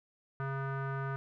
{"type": "tone with low-pass filter", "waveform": "square", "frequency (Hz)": 136.2, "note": "C#3", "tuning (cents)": -30, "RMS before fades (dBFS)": -36, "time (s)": [0.4, 1.16], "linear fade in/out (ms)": 0, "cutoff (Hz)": 1400, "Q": 4.7, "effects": []}